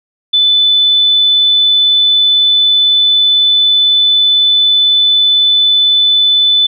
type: tone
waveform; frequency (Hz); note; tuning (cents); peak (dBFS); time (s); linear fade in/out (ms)
sine; 3502; A7; -9; -6; 0.33-6.67; 10
effects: none